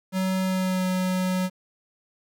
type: tone with pitch glide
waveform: square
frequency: 187.9 to 184.78 Hz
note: F#3 to F#3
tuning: +27 to -2 cents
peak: -23 dBFS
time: 0.12-1.5 s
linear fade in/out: 50 ms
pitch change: -29 cents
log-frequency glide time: 0.4-0.86 s
effects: 9-bit